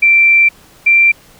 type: tone pair in turn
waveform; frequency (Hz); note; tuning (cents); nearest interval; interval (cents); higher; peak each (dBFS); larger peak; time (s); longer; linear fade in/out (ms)
sine; 2349 / 2358; D7 / D7; 0 / +6; unison; 6; second; -5; neither; 0.02-0.49 / 0.86-1.12; first; 10
effects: pink hiss -44 dBFS RMS until 1.39 s